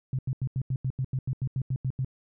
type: tone bursts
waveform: sine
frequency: 130.6 Hz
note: C3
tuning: 3 cents flat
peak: -25 dBFS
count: 14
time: 0.13-2.047 s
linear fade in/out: 2 ms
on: 58 ms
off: 85 ms
effects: none